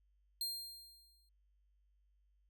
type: tone with exponential decay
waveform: sawtooth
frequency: 4200 Hz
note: C8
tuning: 6 cents sharp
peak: -33 dBFS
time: 0.41-1.29 s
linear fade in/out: 2 ms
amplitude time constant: 190 ms
effects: added 50 Hz sine -70 dBFS peak until 2.49 s